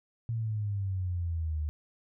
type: exponential sweep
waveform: sine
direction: down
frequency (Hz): 116.54 to 74.3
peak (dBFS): -29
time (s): 0.29-1.69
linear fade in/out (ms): 0
effects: none